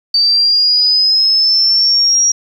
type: linear sweep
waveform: sine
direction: up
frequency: 4600 to 5700 Hz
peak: -8 dBFS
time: 0.14-2.32 s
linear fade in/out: 5 ms
effects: 7-bit